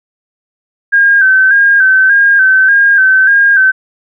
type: tone with vibrato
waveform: sine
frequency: 1577 Hz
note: G6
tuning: 10 cents sharp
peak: -4 dBFS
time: 0.92-3.72 s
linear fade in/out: 20 ms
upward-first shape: square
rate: 1.7 Hz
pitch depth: 46 cents each way
effects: none